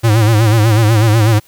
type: tone with vibrato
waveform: square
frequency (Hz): 110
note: A2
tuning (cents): 0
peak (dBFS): -8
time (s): 0.03-1.4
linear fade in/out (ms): 20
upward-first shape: sine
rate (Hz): 8.1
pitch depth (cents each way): 100
effects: white hiss -48 dBFS RMS until 1.47 s